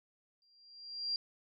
sine tone with exponential growth, 4758 Hz, D8, 22 cents sharp, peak -30 dBFS, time 0.42-1.16 s, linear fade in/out 1 ms, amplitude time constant 160 ms, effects none

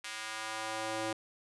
square tone with high-pass filter sweep, 110 Hz, A2, in tune, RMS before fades -38 dBFS, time 0.04-1.13 s, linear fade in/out 5 ms, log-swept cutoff 2000 to 390 Hz, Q 1, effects resampled to 24000 Hz

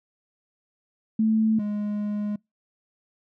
sine / triangle tone pair in turn, 219.7 / 207.9 Hz, A3 / G#3, -2 / +2 cents, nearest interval minor second, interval 96 cents, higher first, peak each -18 / -23 dBFS, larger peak first, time 1.19-1.59 / 1.59-2.36 s, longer second, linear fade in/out 5 ms, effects noise-tail reverb RT60 0.2 s tail -26 dB re dry

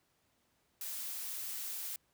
blue noise, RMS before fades -41 dBFS, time 0.81-1.96 s, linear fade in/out 2 ms, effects pink hiss -75 dBFS RMS until 2.13 s + high-pass 60 Hz 12 dB/octave

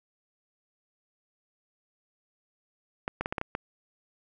clicks, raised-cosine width 0.5 ms, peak -15 dBFS, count 7, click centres 3.079 / 3.21 / 3.259 / 3.325 / 3.382 / 3.414 / 3.551 s, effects none

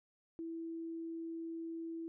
sine tone, 329.6 Hz, E4, in tune, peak -40 dBFS, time 0.39-2.08 s, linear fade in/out 0 ms, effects none

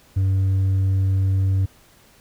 triangle tone with hard clipping, 95.9 Hz, G2, 37 cents flat, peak -15 dBFS, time 0.16-1.66 s, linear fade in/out 10 ms, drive 1 dB, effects pink hiss -53 dBFS RMS until 2.2 s

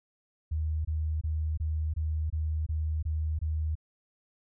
sine tone bursts, 78 Hz, D#2, 5 cents sharp, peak -27 dBFS, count 9, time 0.51-3.754 s, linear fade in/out 10 ms, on 340 ms, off 23 ms, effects none

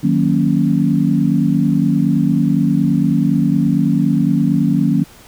sine chord, D# minor seventh, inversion none, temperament equal, 155.56 / 185 / 233.1 / 277.2 Hz, D#3 / F#3 / A#3 / C#4, 0 / 0 / 0 / 0 cents, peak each -17 dBFS, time 0.03-5.04 s, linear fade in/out 10 ms, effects pink hiss -43 dBFS RMS until 5.27 s

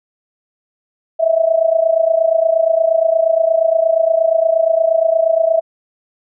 sine tone with amplitude modulation, 654 Hz, E5, 14 cents flat, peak -7 dBFS, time 1.19-5.61 s, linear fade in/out 20 ms, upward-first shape sine, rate 28.5 Hz, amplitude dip 80%, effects none

